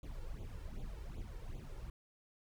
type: noise with flanger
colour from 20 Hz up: brown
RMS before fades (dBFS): -45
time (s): 0.03-1.9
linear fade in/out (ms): 2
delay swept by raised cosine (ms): 0.28 to 2.28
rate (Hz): 2.6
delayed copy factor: +0.9
effects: none